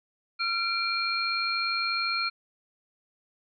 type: tone cluster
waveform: sine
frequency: 1369 / 2363 / 4237 Hz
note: F6 / D7 / C8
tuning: -35 / +10 / +21 cents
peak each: -30 dBFS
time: 0.39-2.3 s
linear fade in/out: 20 ms
effects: none